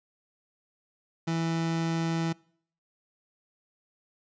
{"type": "tone", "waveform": "30% pulse", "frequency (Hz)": 164.81, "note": "E3", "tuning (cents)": 0, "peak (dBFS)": -24, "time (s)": [1.27, 2.33], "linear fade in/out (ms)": 10, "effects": ["noise-tail reverb RT60 0.6 s tail -25 dB re dry", "resampled to 16000 Hz"]}